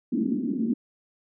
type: band-pass noise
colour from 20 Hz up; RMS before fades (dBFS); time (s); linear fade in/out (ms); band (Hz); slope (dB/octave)
white; -26; 0.12-0.74; 10; 220 to 290; 48
effects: none